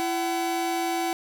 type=tone pair together; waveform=45% pulse; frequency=336.8 / 756 Hz; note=E4 / F#5; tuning=+37 / +37 cents; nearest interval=octave + major second; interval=1400 cents; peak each=-28 / -27 dBFS; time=0-1.13 s; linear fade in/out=0 ms; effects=none